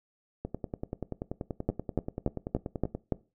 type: two click trains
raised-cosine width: 2 ms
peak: -13 / -20 dBFS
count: 6 / 27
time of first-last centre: 1.69-3.123 / 0.45-2.95 s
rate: 3.49 / 10.4 Hz
effects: noise-tail reverb RT60 0.3 s tail -20 dB re dry